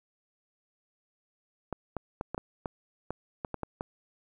clicks, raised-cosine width 1 ms, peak -19 dBFS, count 11, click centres 1.727 / 1.967 / 2.211 / 2.346 / 2.379 / 2.658 / 3.106 / 3.448 / 3.543 / 3.633 / 3.809 s, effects 10-bit

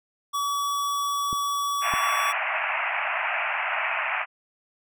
square tone, 1139 Hz, C#6, 47 cents sharp, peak -25 dBFS, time 0.33-2.33 s, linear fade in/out 20 ms
clicks, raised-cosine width 3 ms, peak -22 dBFS, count 2, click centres 1.329 / 1.938 s
white band-pass noise, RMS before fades -27 dBFS, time 1.81-4.26 s, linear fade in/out 50 ms, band 620 to 2700 Hz, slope 96 dB/octave
effects none

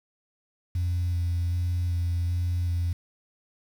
sine tone with vibrato, 87.31 Hz, F2, in tune, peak -22 dBFS, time 0.75-2.93 s, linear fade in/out 5 ms, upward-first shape square, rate 1.3 Hz, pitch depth 14 cents each way, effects tanh soft clip ceiling -21 dBFS + 8-bit

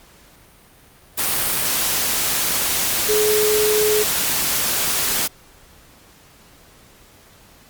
sine tone in noise, 424.8 Hz, G#4, 39 cents sharp, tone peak -16 dBFS, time 3.08-4.04 s, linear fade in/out 20 ms, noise white, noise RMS -20 dBFS, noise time 1.17-5.28 s, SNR +1 dB, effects pink hiss -49 dBFS RMS until 7.69 s + Opus 48 kbps

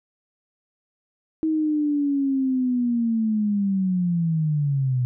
sine linear sweep, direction down, 319 to 122.6 Hz, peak -19 dBFS, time 1.43-5.05 s, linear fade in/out 0 ms, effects none

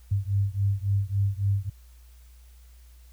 sine beating tone pair, 98 / 101.6 Hz, G2 / G#2, 0 / -38 cents, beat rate 3.6 Hz, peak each -25 / -26 dBFS, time 0.11-1.7 s, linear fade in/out 10 ms, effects added 60 Hz sine -48 dBFS peak until 3.12 s + white hiss -62 dBFS RMS until 3.12 s

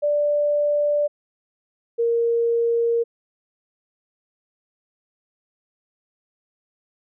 sine tone pair in turn, 587.3 / 466.1 Hz, D5 / A#4, 0 / 0 cents, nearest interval major third, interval 400 cents, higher first, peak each -17 dBFS, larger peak neither, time 0.02-1.08 / 1.98-3.04 s, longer neither, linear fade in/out 20 ms, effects none

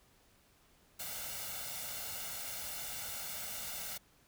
white noise with comb filter, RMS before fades -42 dBFS, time 0.99-3.98 s, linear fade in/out 10 ms, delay 1.4 ms, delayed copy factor +0.7, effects pink hiss -67 dBFS RMS until 4.27 s

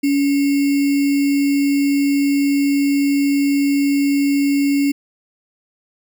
sine tone with sample-and-hold, 281.8 Hz, C#4, 29 cents sharp, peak -13 dBFS, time 0.03-4.92 s, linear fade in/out 10 ms, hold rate 2450 Hz, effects none

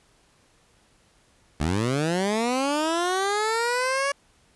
15% pulse linear sweep, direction up, 69.3 to 566 Hz, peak -16 dBFS, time 1.6-4.12 s, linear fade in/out 5 ms, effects pink hiss -61 dBFS RMS until 4.55 s + resampled to 24000 Hz

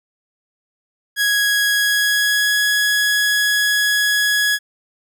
sawtooth tone with pitch glide, 1661.2 to 1676.6 Hz, G#6 to G#6, 0 to +16 cents, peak -11 dBFS, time 1.16-4.59 s, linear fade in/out 50 ms, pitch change +16 cents, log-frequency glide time 1.74-2.58 s, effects none

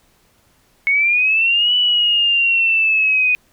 sine linear two-way sweep, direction up then down, 2193 to 2972 to 2480 Hz, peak -12 dBFS, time 0.87-3.35 s, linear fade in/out 0 ms, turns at 1.75 s, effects pink hiss -57 dBFS RMS until 3.52 s

